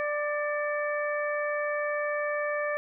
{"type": "harmonic tone with a mistuned harmonic", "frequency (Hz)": 591, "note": "D5", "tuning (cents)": 11, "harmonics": [1, 2, 3, 4], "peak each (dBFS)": [-29, -35, -33, -39], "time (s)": [0, 2.77], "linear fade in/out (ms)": 0, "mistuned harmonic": 4, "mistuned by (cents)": -57, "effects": []}